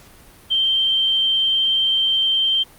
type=tone with vibrato; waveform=sine; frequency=3136 Hz; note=G7; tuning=in tune; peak=-15 dBFS; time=0.5-2.64 s; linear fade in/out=20 ms; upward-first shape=sine; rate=19 Hz; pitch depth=10 cents each way; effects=pink hiss -47 dBFS RMS until 2.78 s + Opus 48 kbps